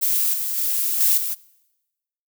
violet noise with level steps, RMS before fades -20 / -25 / -22 / -17 / -25 dBFS, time 0.01-1.35 s, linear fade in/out 20 ms, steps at 0.33 / 0.57 / 1 / 1.17 s, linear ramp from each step 10 ms, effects noise-tail reverb RT60 1.0 s tail -23 dB re dry

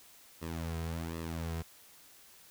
sawtooth tone with flanger, 82.41 Hz, E2, in tune, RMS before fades -38 dBFS, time 0.41-1.63 s, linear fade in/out 20 ms, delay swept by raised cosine 1.3 to 3.5 ms, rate 1.3 Hz, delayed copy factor -0.7, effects white hiss -58 dBFS RMS until 2.5 s

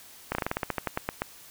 slowing click train, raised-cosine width 0.5 ms, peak -12 dBFS, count 14, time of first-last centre 0.32-1.22 s, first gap 30 ms, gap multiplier 1.13, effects white hiss -50 dBFS RMS until 1.5 s

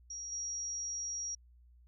sine tone with level steps, 5680 Hz, F8, 28 cents sharp, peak -40 / -36 dBFS, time 0.1-1.35 s, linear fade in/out 5 ms, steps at 0.32 s, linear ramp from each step 2 ms, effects added 60 Hz sine -58 dBFS peak until 1.87 s

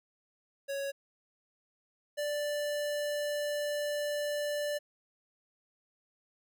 square tone pair in turn, 555 / 587.3 Hz, C#5 / D5, +2 / 0 cents, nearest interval minor second, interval 98 cents, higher second, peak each -34 / -32 dBFS, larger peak second, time 0.68-0.92 / 2.17-4.79 s, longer second, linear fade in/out 20 ms, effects none

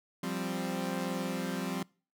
sawtooth chord, F suspended second, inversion none, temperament equal, 174.61 / 196 / 261.6 Hz, F3 / G3 / C4, 0 / 0 / 0 cents, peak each -33 dBFS, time 0.23-1.83 s, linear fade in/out 5 ms, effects noise-tail reverb RT60 0.4 s tail -25 dB re dry

